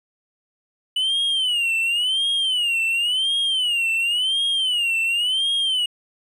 triangle tone with vibrato, 2955 Hz, F#7, 3 cents flat, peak -17 dBFS, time 0.96-5.86 s, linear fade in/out 5 ms, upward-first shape sine, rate 0.93 Hz, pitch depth 170 cents each way, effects resampled to 32000 Hz

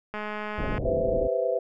click train, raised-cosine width 0.5 ms, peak -19 dBFS, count 136, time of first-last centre 0.14-0.78 s, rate 211 Hz
pink low-pass noise, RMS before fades -30 dBFS, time 0.58-1.28 s, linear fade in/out 5 ms, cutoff 660 Hz, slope 48 dB/octave
sine chord, C major seventh, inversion second, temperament equal, 392 / 493.9 / 523.3 / 659.3 Hz, G4 / B4 / C5 / E5, 0 / 0 / 0 / 0 cents, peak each -33 / -27 / -28 / -28 dBFS, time 0.85-1.59 s, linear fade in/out 5 ms
effects none

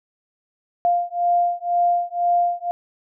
sine beating tone pair, 698.5 / 700.5 Hz, F5 / F5, 0 / +5 cents, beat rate 2 Hz, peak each -20 dBFS, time 0.85-2.71 s, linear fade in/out 0 ms, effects none

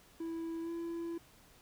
triangle tone with pitch glide, 329.6 to 336.3 Hz, E4 to E4, 0 to +35 cents, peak -35 dBFS, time 0.2-1.18 s, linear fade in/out 5 ms, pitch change +35 cents, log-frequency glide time 0.62-0.7 s, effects pink hiss -62 dBFS RMS until 1.61 s

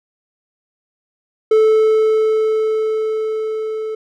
triangle tone with level ramp, 436.9 Hz, A4, 12 cents flat, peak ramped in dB -6 to -19 dBFS, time 1.51-3.95 s, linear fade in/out 5 ms, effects none

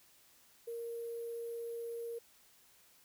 sine tone with sample-and-hold, 466.2 Hz, A#4, in tune, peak -39 dBFS, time 0.67-2.19 s, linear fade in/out 10 ms, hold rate 11025 Hz, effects white hiss -65 dBFS RMS until 3.04 s

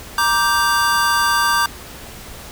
square chord, G minor, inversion first, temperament just, 940.8 / 1176 / 1568 Hz, Bb5 / D6 / G6, +16 / +2 / 0 cents, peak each -21 / -19 / -19 dBFS, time 0.18-1.66 s, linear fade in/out 2 ms, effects added 60 Hz sine -44 dBFS peak until 2.51 s + pink hiss -36 dBFS RMS until 2.51 s

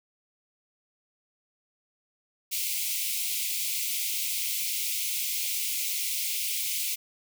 white high-pass noise, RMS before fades -30 dBFS, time 2.51-6.96 s, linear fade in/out 20 ms, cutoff 2100 Hz, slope 96 dB/octave, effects none

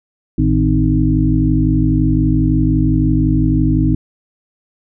harmonic tone with a mistuned harmonic, 51.91 Hz, G#1, in tune, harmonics 1 / 2 / 3 / 5 / 6, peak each -17 / -17 / -17 / -17 / -17 dBFS, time 0.38-3.95 s, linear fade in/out 5 ms, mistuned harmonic 2, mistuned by +100 cents, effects none

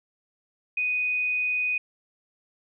sine tone, 2489 Hz, D#7, in tune, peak -23 dBFS, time 0.77-1.78 s, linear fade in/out 5 ms, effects none

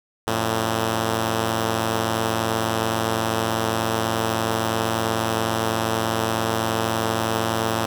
5% pulse tone pair together, 89 / 112.13 Hz, F2 / A2, +33 / +33 cents, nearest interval major third, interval 400 cents, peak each -18 / -10 dBFS, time 0.27-7.86 s, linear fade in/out 5 ms, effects none

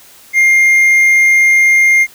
triangle tone, 2116 Hz, C7, 19 cents sharp, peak -4 dBFS, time 0.33-2.07 s, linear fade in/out 50 ms, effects white hiss -41 dBFS RMS until 2.14 s

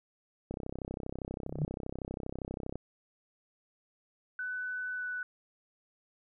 click train, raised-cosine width 2 ms, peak -24 dBFS, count 74, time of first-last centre 0.51-2.756 s, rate 32.5 Hz
sine tone with exponential growth, 150.2 Hz, D3, 39 cents sharp, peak -24 dBFS, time 1.47-1.65 s, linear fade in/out 5 ms, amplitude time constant 39 ms
sine tone with pitch glide, 1498 to 1487.7 Hz, F#6 to F#6, +21 to +9 cents, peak -34 dBFS, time 4.39-5.23 s, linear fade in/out 2 ms, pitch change -12 cents, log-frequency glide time 4.94-5.04 s
effects none

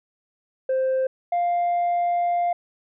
sine tone pair in turn, 523.3 / 699.3 Hz, C5 / F5, 0 / +2 cents, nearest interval perfect fourth, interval 502 cents, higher second, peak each -17 dBFS, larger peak neither, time 0.69-1.07 / 1.32-2.53 s, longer second, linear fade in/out 5 ms, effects tanh soft clip ceiling -18 dBFS

